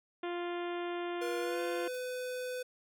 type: harmonic tone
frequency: 349.2 Hz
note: F4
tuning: in tune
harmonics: 1 / 2 / 3 / 4 / 5 / 6 / 7 / 8 / 9 / 10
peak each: -36 / -42 / -46 / -48 / -50 / -52 / -53 / -54 / -55 / -56 dBFS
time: 0.23-1.88 s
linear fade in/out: 5 ms
type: tone with pitch glide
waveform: square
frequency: 480 to 502.4 Hz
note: B4 to B4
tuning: -49 to +30 cents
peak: -37 dBFS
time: 1.21-2.63 s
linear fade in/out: 10 ms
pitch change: +79 cents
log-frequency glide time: 1.4-1.6 s
type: noise with exponential decay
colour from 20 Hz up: blue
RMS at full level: -48 dBFS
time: 1.94-2.05 s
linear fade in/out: 5 ms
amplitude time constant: 22 ms
effects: none